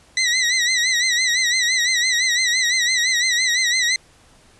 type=tone with vibrato; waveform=20% pulse; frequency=1975.5 Hz; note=B6; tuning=in tune; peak=-11 dBFS; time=0.17-3.96 s; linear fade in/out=2 ms; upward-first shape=sine; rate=5.9 Hz; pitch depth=89 cents each way; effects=pink hiss -52 dBFS RMS until 4.59 s + resampled to 24000 Hz